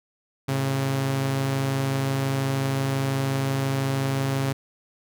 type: tone pair together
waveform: sawtooth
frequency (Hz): 110 / 135.72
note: A2 / C#3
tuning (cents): 0 / -36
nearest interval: major third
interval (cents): 364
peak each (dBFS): -29 / -19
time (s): 0.48-4.53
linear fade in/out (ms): 10
effects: none